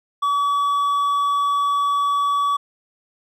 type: tone with hard clipping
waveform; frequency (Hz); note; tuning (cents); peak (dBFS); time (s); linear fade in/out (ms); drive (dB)
triangle; 1140; C#6; +48; -18; 0.22-2.57; 10; 7
effects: none